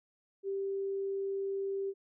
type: tone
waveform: sine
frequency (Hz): 392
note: G4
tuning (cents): 0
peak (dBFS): -32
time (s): 0.43-1.94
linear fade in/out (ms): 50
effects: none